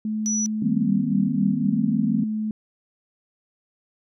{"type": "tone with vibrato", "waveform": "sine", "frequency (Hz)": 207.7, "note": "G#3", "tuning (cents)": 0, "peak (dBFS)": -23, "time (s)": [0.05, 2.51], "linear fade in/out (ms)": 2, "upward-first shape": "square", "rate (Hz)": 0.61, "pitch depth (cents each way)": 65}
{"type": "tone", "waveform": "sine", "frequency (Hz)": 5900, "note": "F#8", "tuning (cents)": -6, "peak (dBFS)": -23, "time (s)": [0.26, 0.46], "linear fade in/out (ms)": 0}
{"type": "chord", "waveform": "sine", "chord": "C minor seventh", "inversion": "first", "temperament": "just", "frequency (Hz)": [156.98, 196.22, 235.5, 261.6], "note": ["Eb3", "G3", "Bb3", "C4"], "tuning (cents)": [16, 2, 18, 0], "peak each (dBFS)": [-28, -25, -25, -26], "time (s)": [0.62, 2.24], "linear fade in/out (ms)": 5}
{"effects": []}